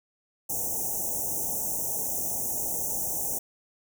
white band-stop noise, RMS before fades -30 dBFS, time 0.49-3.39 s, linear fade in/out 10 ms, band 900 to 5800 Hz, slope 96 dB/octave, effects none

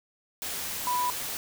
sine tone in noise, 987.8 Hz, B5, in tune, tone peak -25 dBFS, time 0.87-1.1 s, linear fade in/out 0 ms, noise white, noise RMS -34 dBFS, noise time 0.42-1.37 s, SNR +6 dB, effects none

